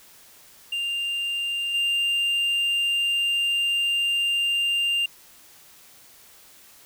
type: tone with level steps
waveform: triangle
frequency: 2794 Hz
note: F7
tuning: in tune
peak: -23 / -19 dBFS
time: 0.72-5.06 s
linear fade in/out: 5 ms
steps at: 1.74 s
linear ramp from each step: 5 ms
effects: white hiss -51 dBFS RMS until 6.85 s